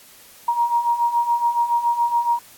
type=beating tone pair; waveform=sine; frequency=940 / 947.1 Hz; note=A#5 / A#5; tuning=+14 / +27 cents; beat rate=7.1 Hz; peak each=-23 / -18 dBFS; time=0.48-2.39 s; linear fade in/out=5 ms; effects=white hiss -47 dBFS RMS until 2.57 s + AAC 64 kbps